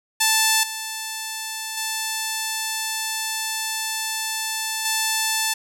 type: tone with level steps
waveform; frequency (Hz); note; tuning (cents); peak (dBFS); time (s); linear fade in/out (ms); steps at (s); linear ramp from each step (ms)
5% pulse; 880; A5; 0; -4 / -16 / -12 / -8; 0.2-5.54; 10; 0.63 / 1.77 / 4.85; 5
effects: none